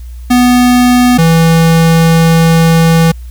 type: tone pair in turn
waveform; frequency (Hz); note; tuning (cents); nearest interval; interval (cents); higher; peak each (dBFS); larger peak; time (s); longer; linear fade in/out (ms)
square; 246.9 / 164.5; B3 / E3; 0 / -3; perfect fifth; 703; first; -5; neither; 0.3-1.18 / 1.18-3.12; second; 10
effects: added 60 Hz sine -23 dBFS peak until 3.3 s + white hiss -46 dBFS RMS until 3.3 s